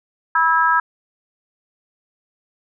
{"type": "harmonic tone", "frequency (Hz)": 326.2, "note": "E4", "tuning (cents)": -18, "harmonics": [3, 4, 5], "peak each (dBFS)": [-17, -17, -18], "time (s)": [0.35, 0.8], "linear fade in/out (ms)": 5, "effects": []}